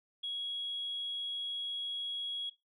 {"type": "tone", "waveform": "sine", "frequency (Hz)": 3322, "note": "G#7", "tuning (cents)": 0, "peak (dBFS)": -34, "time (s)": [0.23, 2.5], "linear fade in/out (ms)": 10, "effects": ["noise-tail reverb RT60 0.2 s tail -17 dB re dry", "tanh soft clip ceiling -30 dBFS"]}